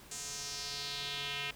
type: tone with band-pass filter sweep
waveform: square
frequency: 142.4 Hz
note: C#3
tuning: 47 cents sharp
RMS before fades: -40 dBFS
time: 0.11-1.51 s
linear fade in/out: 5 ms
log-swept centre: 7400 to 2700 Hz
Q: 2.8
effects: pink hiss -55 dBFS RMS until 1.55 s